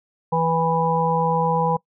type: harmonic tone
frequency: 164.4 Hz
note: E3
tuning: 4 cents flat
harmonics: 1 / 3 / 5 / 6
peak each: -23 / -23 / -23 / -23 dBFS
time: 0.32-1.77 s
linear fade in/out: 10 ms
effects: noise-tail reverb RT60 0.1 s tail -22 dB re dry